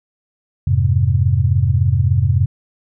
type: chord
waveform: sine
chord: F minor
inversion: none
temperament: equal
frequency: 87.31 / 103.83 / 130.81 Hz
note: F2 / Ab2 / C3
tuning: 0 / 0 / 0 cents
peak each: -16 dBFS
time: 0.67-2.46 s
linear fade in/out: 5 ms
effects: none